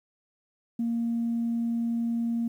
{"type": "tone", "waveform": "sine", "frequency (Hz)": 232.7, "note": "A#3", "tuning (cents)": -3, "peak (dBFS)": -24, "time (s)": [0.79, 2.48], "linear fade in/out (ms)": 5, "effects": ["tanh soft clip ceiling -21 dBFS", "10-bit"]}